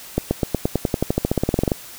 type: accelerating click train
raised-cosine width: 2 ms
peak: -4 dBFS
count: 21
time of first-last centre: 0.18-1.718 s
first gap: 130 ms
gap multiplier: 0.94
effects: white hiss -39 dBFS RMS until 1.98 s